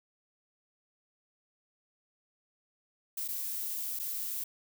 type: noise with dropouts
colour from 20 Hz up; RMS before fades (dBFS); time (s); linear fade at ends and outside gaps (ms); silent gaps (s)
violet; -36; 3.17-4.44; 5; 3.279-3.285 / 3.99-3.996
effects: none